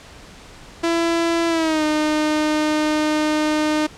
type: tone with pitch glide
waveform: sawtooth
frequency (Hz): 335.1 to 305.5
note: E4 to D#4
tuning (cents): +29 to -32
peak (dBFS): -13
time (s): 0.83-3.87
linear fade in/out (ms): 10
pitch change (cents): -161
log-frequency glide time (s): 1.48-1.84
effects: pink hiss -42 dBFS RMS until 3.97 s + low-pass 7000 Hz 12 dB/octave